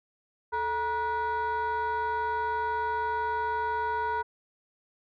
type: tone with frequency modulation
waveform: sine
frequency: 951 Hz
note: A#5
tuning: 34 cents sharp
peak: -25 dBFS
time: 0.52-4.23 s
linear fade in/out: 20 ms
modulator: 514 Hz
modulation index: 0.82
effects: tanh soft clip ceiling -24 dBFS